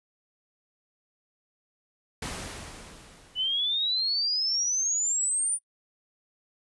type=noise with exponential decay; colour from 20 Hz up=pink; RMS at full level=-33 dBFS; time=2.22-4.2 s; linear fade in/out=5 ms; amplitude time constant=430 ms
type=exponential sweep; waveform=sine; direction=up; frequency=2960 to 9397 Hz; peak=-24 dBFS; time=3.35-5.59 s; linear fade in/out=50 ms
effects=noise-tail reverb RT60 0.1 s tail -23 dB re dry + resampled to 24000 Hz